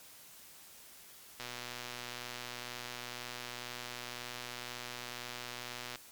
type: click train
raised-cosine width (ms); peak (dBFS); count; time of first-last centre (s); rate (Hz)
0.2; -24; 557; 1.4-5.957; 122
effects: white hiss -55 dBFS RMS until 6.11 s + MP3 96 kbps